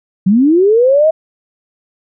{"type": "linear sweep", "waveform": "sine", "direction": "up", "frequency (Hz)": [177.4, 650], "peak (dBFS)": -6, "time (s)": [0.26, 1.11], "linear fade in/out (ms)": 10, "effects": []}